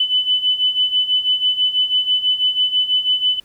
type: beating tone pair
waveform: sine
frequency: 3000 / 3006.1 Hz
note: F#7 / F#7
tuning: +23 / +27 cents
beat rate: 6.1 Hz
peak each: -20 / -16 dBFS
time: 0-3.4 s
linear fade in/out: 5 ms
effects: pink hiss -55 dBFS RMS until 3.44 s